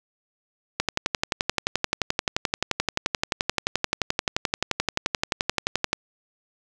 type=click train; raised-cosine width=0.2 ms; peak=-4 dBFS; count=60; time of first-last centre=0.8-5.93 s; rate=11.5 Hz; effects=none